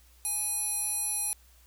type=tone with band-pass filter; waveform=square; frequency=830.6 Hz; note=G#5; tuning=in tune; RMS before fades=-31 dBFS; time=0.25-1.33 s; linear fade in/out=0 ms; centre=11000 Hz; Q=6; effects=added 60 Hz sine -57 dBFS peak until 1.66 s + white hiss -62 dBFS RMS until 1.66 s